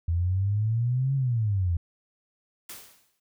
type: exponential two-way sweep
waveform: sine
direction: up then down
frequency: 82.41 to 138.59 to 82.41 Hz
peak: -22 dBFS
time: 0.08-1.77 s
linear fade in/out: 5 ms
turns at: 1.15 s
type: noise with exponential decay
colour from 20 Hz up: white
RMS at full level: -38 dBFS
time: 2.69-3.2 s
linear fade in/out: 5 ms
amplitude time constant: 110 ms
effects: none